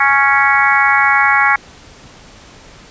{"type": "harmonic tone", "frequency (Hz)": 277.2, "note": "C#4", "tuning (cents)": 0, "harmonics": [3, 4, 5, 6, 7, 8], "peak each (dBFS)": [-16, -16, -16, -16, -16, -16], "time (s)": [0, 1.56], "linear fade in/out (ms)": 5, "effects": ["pink hiss -40 dBFS RMS until 2.9 s", "resampled to 16000 Hz"]}